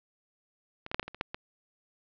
clicks, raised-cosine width 0.3 ms, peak -24 / -21 / -10 / -11 / -24 / -24 / -27 / -13 / -19 dBFS, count 9, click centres 0.864 / 0.915 / 0.945 / 0.996 / 1.029 / 1.08 / 1.146 / 1.211 / 1.345 s, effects low-pass 4000 Hz 12 dB/octave

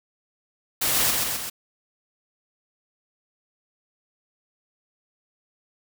white noise with echo, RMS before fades -23 dBFS, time 0.81-1.11 s, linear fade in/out 10 ms, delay 130 ms, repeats 3, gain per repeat -3 dB, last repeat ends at 1.5 s, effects none

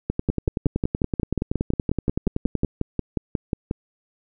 two click trains, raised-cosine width 3 ms, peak -9 / -9 dBFS, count 28 / 20, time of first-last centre 0.1-2.647 / 0.3-3.711 s, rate 10.6 / 5.57 Hz, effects none

